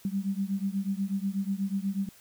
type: beating tone pair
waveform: sine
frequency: 192.6 / 200.8 Hz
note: G3 / G3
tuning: -30 / +42 cents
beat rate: 8.2 Hz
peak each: -30 / -31 dBFS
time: 0.05-2.09 s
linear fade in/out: 2 ms
effects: white hiss -56 dBFS RMS until 2.2 s